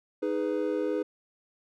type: chord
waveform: triangle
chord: G# minor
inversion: second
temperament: just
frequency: 311.5 / 415.3 / 498.4 Hz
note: D#4 / G#4 / B4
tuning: +2 / 0 / +16 cents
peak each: -29 dBFS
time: 0.22-1.03 s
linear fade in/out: 10 ms
effects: none